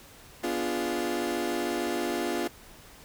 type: chord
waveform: 30% pulse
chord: B diminished seventh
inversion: none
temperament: equal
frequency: 246.9 / 293.7 / 349.2 / 415.3 Hz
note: B3 / D4 / F4 / Ab4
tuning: 0 / 0 / 0 / 0 cents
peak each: -32 / -32 / -28 / -34 dBFS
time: 0.43-2.48 s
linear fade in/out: 10 ms
effects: pink hiss -51 dBFS RMS until 3.04 s